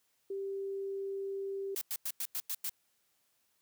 sine tone, 392 Hz, G4, in tune, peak -35 dBFS, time 0.3-1.75 s, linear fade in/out 5 ms
blue noise bursts, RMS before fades -36 dBFS, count 7, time 1.76-2.695 s, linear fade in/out 2 ms, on 53 ms, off 94 ms
effects white hiss -75 dBFS RMS until 3.61 s + high-pass 60 Hz 12 dB/octave

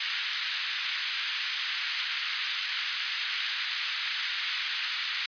white band-pass noise, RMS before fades -32 dBFS, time 0-5.26 s, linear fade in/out 5 ms, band 1500 to 4200 Hz, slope 24 dB/octave, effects resampled to 11025 Hz

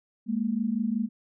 sine tone pair together, 207.7 / 233.1 Hz, G#3 / A#3, 0 / 0 cents, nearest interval major second, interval 200 cents, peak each -28 / -27 dBFS, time 0.26-1.09 s, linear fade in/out 50 ms, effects none

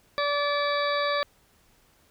harmonic tone with a mistuned harmonic, 578 Hz, D5, 28 cents flat, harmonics 1 / 2 / 3 / 4 / 6 / 7 / 8, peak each -27 / -28 / -32 / -35 / -39 / -36 / -36 dBFS, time 0.18-1.23 s, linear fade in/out 0 ms, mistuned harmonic 7, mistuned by -83 cents, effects pink hiss -62 dBFS RMS until 2.1 s

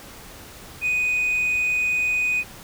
sine tone, 2489 Hz, D#7, in tune, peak -17 dBFS, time 0.81-2.44 s, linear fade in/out 50 ms, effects tanh soft clip ceiling -18 dBFS + pink hiss -42 dBFS RMS until 2.63 s

